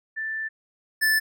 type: tone pair in turn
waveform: sine / square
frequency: 1767 / 1752.8 Hz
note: A6 / A6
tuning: +7 / -7 cents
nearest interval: unison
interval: 14 cents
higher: first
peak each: -27 / -19 dBFS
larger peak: second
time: 0.16-0.49 / 1.01-1.2 s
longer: first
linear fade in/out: 20 ms
effects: none